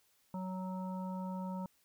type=harmonic tone; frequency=186.2 Hz; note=F#3; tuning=11 cents sharp; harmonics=1 / 3 / 5 / 7; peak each=-38 / -48 / -45 / -57 dBFS; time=0.34-1.66 s; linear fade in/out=2 ms; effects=white hiss -72 dBFS RMS until 1.84 s